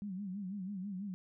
sine tone with vibrato, 194.1 Hz, G3, 17 cents flat, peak -38 dBFS, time 0.02-1.14 s, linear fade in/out 0 ms, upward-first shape sine, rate 6.1 Hz, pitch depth 120 cents each way, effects none

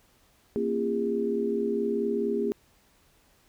sine tone cluster, 232.5 / 271.7 / 340.7 / 405.1 Hz, A#3 / C#4 / F4 / G#4, -4 / -35 / -43 / -43 cents, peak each -30 / -35 / -34 / -27 dBFS, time 0.56-2.52 s, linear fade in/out 0 ms, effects pink hiss -63 dBFS RMS until 3.48 s

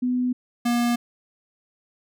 sine / square tone pair in turn, 249.6 / 238.9 Hz, B3 / A#3, +19 / +43 cents, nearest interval minor second, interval 76 cents, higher first, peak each -20 dBFS, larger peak neither, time 0.02-0.33 / 0.65-0.96 s, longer neither, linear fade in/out 10 ms, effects none

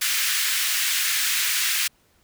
pink high-pass noise, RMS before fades -23 dBFS, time 0.01-1.88 s, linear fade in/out 10 ms, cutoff 1700 Hz, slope 24 dB/octave, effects pink hiss -62 dBFS RMS until 2.23 s

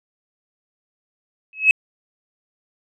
sine tone with exponential growth, 2573 Hz, E7, 43 cents flat, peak -4 dBFS, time 1.53-1.71 s, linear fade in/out 1 ms, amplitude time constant 38 ms, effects tanh soft clip ceiling -1 dBFS

